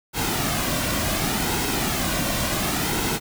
pink noise with flanger, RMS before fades -24 dBFS, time 0.13-3.2 s, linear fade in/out 50 ms, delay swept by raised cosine 1.7 to 2.38 ms, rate 0.69 Hz, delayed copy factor -0.5, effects none

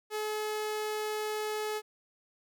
sawtooth tone, 427.1 Hz, G#4, 48 cents sharp, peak -28 dBFS, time 0.1-1.82 s, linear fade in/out 50 ms, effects none

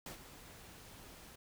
pink noise with ADSR envelope, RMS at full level -45 dBFS, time 0.06-1.36 s, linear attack 3 ms, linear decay 110 ms, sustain -10 dB, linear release 11 ms, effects none

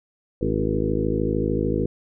harmonic tone with a mistuned harmonic, 53.3 Hz, G#1, 46 cents sharp, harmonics 1 / 2 / 3 / 4 / 5 / 6 / 7 / 8 / 9, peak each -29 / -29 / -29 / -29 / -29 / -29 / -29 / -29 / -29 dBFS, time 0.41-1.86 s, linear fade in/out 5 ms, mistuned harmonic 6, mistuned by +40 cents, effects none

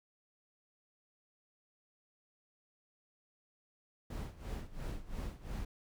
brown noise with tremolo, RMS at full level -38 dBFS, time 4.1-5.65 s, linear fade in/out 5 ms, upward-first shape sine, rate 2.9 Hz, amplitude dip 85%, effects none

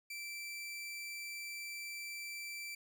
sawtooth tone, 2336 Hz, D7, 10 cents flat, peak -39 dBFS, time 0.1-2.75 s, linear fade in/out 5 ms, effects none

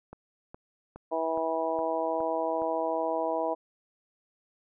click train, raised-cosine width 1 ms, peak -29 dBFS, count 7, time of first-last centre 0.13-2.62 s, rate 2.41 Hz
harmonic tone, 162.4 Hz, E3, 26 cents flat, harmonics 2 / 3 / 4 / 5 / 6, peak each -36 / -33 / -30 / -35 / -34 dBFS, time 1.11-3.55 s, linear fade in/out 20 ms
effects none

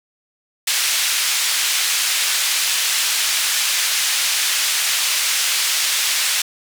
pink band-pass noise, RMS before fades -19 dBFS, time 0.67-6.42 s, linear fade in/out 5 ms, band 2400 to 11000 Hz, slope 12 dB/octave, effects none

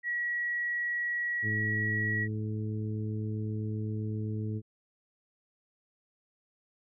sine tone, 1920 Hz, B6, 49 cents flat, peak -29 dBFS, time 0.03-2.28 s, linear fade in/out 50 ms
harmonic tone, 107.7 Hz, A2, 37 cents flat, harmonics 1 / 2 / 3 / 4, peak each -32 / -38 / -42 / -44 dBFS, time 1.42-4.62 s, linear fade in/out 50 ms
effects none

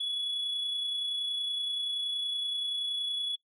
sine tone with amplitude modulation, 3391 Hz, G#7, 35 cents sharp, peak -26 dBFS, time 0-3.36 s, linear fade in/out 10 ms, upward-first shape sine, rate 30.6 Hz, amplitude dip 40%, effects noise-tail reverb RT60 0.1 s tail -22 dB re dry + tanh soft clip ceiling -28 dBFS

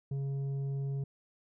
sine tone with tanh clipping, 137.9 Hz, C#3, 9 cents flat, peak -33 dBFS, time 0.11-1.04 s, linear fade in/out 5 ms, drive 6 dB, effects none

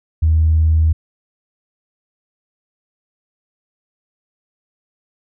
sine tone, 79.5 Hz, D#2, 38 cents sharp, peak -9 dBFS, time 0.22-0.93 s, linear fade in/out 10 ms, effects tanh soft clip ceiling -5 dBFS

